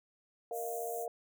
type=chord; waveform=sine; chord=Bb suspended fourth; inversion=none; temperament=just; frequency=466.2 / 621.6 / 699.2 Hz; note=Bb4 / Eb5 / F5; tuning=0 / -2 / +2 cents; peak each=-39 / -45 / -39 dBFS; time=0.51-1.08 s; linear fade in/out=2 ms
type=high-pass noise; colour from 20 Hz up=white; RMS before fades=-46 dBFS; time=0.52-1.07 s; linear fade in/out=50 ms; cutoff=6200 Hz; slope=96 dB/octave
effects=none